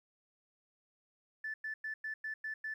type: tone bursts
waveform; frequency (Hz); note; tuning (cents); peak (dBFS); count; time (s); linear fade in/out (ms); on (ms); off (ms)
sine; 1751; A6; -9; -36; 7; 1.44-2.74; 5; 100; 100
effects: tanh soft clip ceiling -32 dBFS + 12-bit